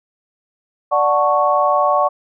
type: chord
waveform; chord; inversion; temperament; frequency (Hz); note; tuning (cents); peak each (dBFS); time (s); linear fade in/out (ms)
sine; D major seventh; none; equal; 587.3 / 740 / 880 / 1108.7; D5 / F#5 / A5 / C#6; 0 / 0 / 0 / 0; -17 / -18 / -22 / -16; 0.91-2.09; 20
effects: none